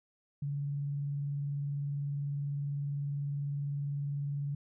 sine tone with vibrato, 142.6 Hz, C#3, 49 cents sharp, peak -32 dBFS, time 0.42-4.55 s, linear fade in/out 5 ms, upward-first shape square, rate 20 Hz, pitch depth 37 cents each way, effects none

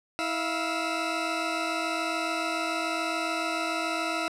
20% pulse tone cluster, 324.5 / 696 / 1311 Hz, E4 / F5 / E6, -27 / -6 / -10 cents, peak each -27 dBFS, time 0.19-4.28 s, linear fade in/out 0 ms, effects low-pass 8000 Hz 12 dB/octave

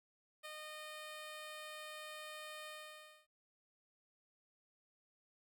10% pulse tone with ADSR envelope, 613 Hz, D#5, 26 cents flat, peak -37 dBFS, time 0.43-3.27 s, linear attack 24 ms, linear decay 10 ms, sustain -2 dB, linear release 590 ms, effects none

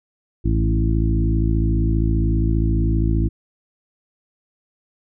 harmonic tone with a mistuned harmonic, 55 Hz, A1, in tune, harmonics 1 / 2 / 3 / 4 / 5 / 6, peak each -18 / -21 / -26 / -28 / -28 / -26 dBFS, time 0.44-3.29 s, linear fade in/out 20 ms, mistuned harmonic 2, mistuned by -30 cents, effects none

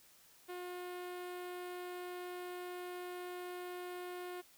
sawtooth tone with notch filter, 358.4 Hz, F4, 45 cents sharp, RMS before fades -45 dBFS, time 0.48-4.42 s, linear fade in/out 20 ms, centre 6100 Hz, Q 0.94, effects white hiss -64 dBFS RMS until 4.57 s

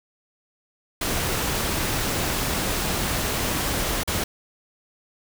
pink noise with dropouts, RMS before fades -25 dBFS, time 1.01-4.24 s, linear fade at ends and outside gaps 5 ms, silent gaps 4.035-4.075 s, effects none

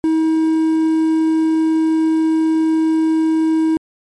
triangle tone with quantisation, 319.3 Hz, D#4, 45 cents sharp, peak -10 dBFS, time 0.04-3.77 s, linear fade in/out 0 ms, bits 6, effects MP3 48 kbps

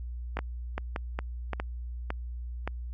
two click trains, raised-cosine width 0.5 ms, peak -16 / -16 dBFS, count 5 / 4, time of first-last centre 0.39-2.676 / 0.37-1.6 s, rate 1.75 / 2.44 Hz, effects added 60 Hz sine -34 dBFS peak until 2.93 s + MP3 96 kbps

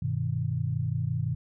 sine chord, G augmented, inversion none, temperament equal, 98 / 123.47 / 155.56 Hz, G2 / B2 / D#3, 0 / 0 / 0 cents, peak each -32 / -29 / -31 dBFS, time 0.02-1.35 s, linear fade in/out 5 ms, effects none

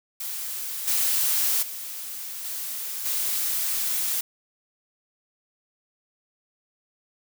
blue noise with level steps, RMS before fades -32 / -23 / -35 / -32 / -26 dBFS, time 0.2-4.21 s, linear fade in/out 5 ms, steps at 0.87 / 1.62 / 2.44 / 3.05 s, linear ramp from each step 10 ms, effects none

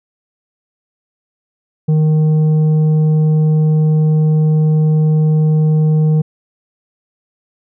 sine tone with tanh clipping, 155.1 Hz, D#3, 5 cents flat, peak -10 dBFS, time 1.88-6.22 s, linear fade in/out 10 ms, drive 6 dB, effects none

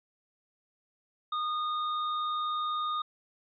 square tone, 1228 Hz, D#6, 23 cents flat, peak -30 dBFS, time 1.32-3.02 s, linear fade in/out 5 ms, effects resampled to 11025 Hz

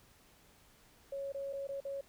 sine tone with dropouts, 553 Hz, C#5, 4 cents flat, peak -37 dBFS, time 1.12-2.01 s, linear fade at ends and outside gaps 5 ms, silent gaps 1.322-1.345 / 1.529-1.533 / 1.672-1.689 / 1.804-1.85 s, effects pink hiss -64 dBFS RMS until 2.08 s

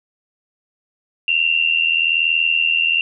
sine tone pair together, 2713 / 2794 Hz, E7 / F7, +49 / 0 cents, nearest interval minor second, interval 51 cents, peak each -17 dBFS, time 1.28-3.01 s, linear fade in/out 2 ms, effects none

